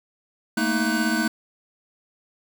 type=tone cluster; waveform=square; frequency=218.6 / 234.5 / 315.5 / 1510 Hz; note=A3 / A#3 / D#4 / F#6; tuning=-11 / +11 / +24 / +35 cents; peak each=-27 dBFS; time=0.57-1.28 s; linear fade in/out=5 ms; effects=9-bit